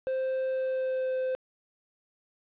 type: tone with pitch glide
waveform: triangle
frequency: 523 to 517 Hz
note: C5 to C5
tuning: -1 to -21 cents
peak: -25 dBFS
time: 0.07-1.35 s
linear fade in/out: 0 ms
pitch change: -20 cents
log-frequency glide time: 0.49-1.17 s
effects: resampled to 8000 Hz + 10-bit